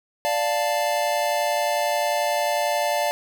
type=chord; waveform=square; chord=D minor; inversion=none; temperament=equal; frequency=587.3 / 698.5 / 880 Hz; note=D5 / F5 / A5; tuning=0 / 0 / 0 cents; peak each=-25 / -26 / -27 dBFS; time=0.25-3.11 s; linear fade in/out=0 ms; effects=none